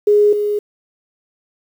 sine tone pair in turn, 415.3 / 415.3 Hz, G#4 / G#4, 0 / 0 cents, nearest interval unison, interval 0 cents, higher neither, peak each -8 / -15 dBFS, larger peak first, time 0.07-0.33 / 0.33-0.59 s, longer neither, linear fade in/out 5 ms, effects 7-bit

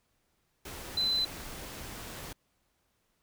sine tone in noise, 4033 Hz, B7, 36 cents sharp, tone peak -26 dBFS, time 0.97-1.25 s, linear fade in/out 5 ms, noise pink, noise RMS -43 dBFS, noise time 0.65-2.33 s, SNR +14 dB, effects pink hiss -75 dBFS RMS until 3.22 s

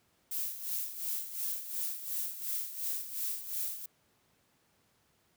violet noise with tremolo, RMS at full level -34 dBFS, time 0.31-3.86 s, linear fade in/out 5 ms, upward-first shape sine, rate 2.8 Hz, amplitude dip 70%, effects pink hiss -71 dBFS RMS until 5.36 s + high-pass 80 Hz 12 dB/octave

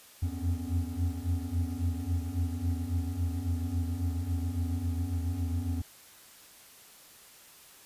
triangle tone cluster, 83 / 86.6 / 90.3 / 248 / 273.9 Hz, E2 / F2 / F#2 / B3 / C#4, +12 / -14 / -42 / +7 / -21 cents, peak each -31 / -32 / -33 / -38 / -39 dBFS, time 0.22-5.82 s, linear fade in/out 10 ms, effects white hiss -54 dBFS RMS until 7.85 s + resampled to 32000 Hz

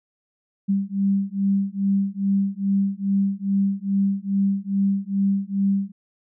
sine beating tone pair, 195.8 / 198.2 Hz, G3 / G3, -2 / +19 cents, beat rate 2.4 Hz, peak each -22 dBFS, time 0.68-5.92 s, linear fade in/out 20 ms, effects none

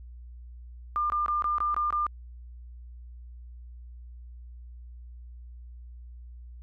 sine tone bursts, 1200 Hz, D6, 37 cents sharp, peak -24 dBFS, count 7, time 0.96-2.066 s, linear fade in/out 0 ms, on 140 ms, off 21 ms, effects added 60 Hz sine -42 dBFS peak until 6.62 s

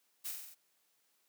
blue noise with echo, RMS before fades -40 dBFS, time 0.24-0.32 s, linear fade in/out 20 ms, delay 46 ms, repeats 5, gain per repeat -3 dB, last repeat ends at 0.55 s, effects white hiss -75 dBFS RMS until 1.28 s + high-pass 200 Hz 12 dB/octave

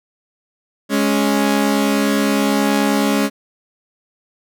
sawtooth tone pair together, 207.7 / 277.2 Hz, G#3 / C#4, 0 / 0 cents, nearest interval perfect fourth, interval 500 cents, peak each -13 dBFS, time 0.89-3.3 s, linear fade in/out 50 ms, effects none

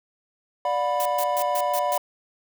triangle chord, B minor, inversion first, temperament equal with one note detuned, 587.3 / 721 / 987.8 Hz, D5 / F#5 / B5, 0 / -45 / 0 cents, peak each -24 dBFS, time 0.65-1.98 s, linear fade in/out 2 ms
blue noise bursts, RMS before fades -31 dBFS, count 6, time 1-1.974 s, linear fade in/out 0 ms, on 54 ms, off 130 ms
effects none

